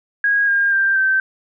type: tone with pitch steps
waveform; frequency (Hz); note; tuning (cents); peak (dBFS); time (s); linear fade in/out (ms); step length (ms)
sine; 1643 / 1612 / 1581.5 / 1551.7; G#6 / G6 / G6 / G6; -19 / +48 / +15 / -18; -13; 0.24-1.2; 2; 240
effects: none